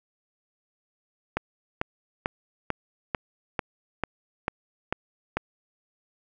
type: click train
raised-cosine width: 0.5 ms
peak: -10 dBFS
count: 10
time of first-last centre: 1.37-5.37 s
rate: 2.25 Hz
effects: none